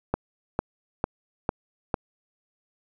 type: click train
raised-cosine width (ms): 1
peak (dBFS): -9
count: 5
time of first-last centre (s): 0.14-1.942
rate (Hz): 2.22
effects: none